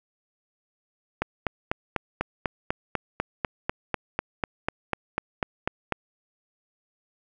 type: click train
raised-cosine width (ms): 0.5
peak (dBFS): -9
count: 20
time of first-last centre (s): 1.22-5.923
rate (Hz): 4.04
effects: none